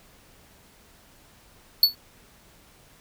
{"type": "tone with exponential decay", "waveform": "square", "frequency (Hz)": 4435, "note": "C#8", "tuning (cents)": 0, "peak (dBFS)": -10, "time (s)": [1.83, 1.95], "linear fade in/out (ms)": 2, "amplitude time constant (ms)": 25, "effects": ["pink hiss -55 dBFS RMS until 3 s"]}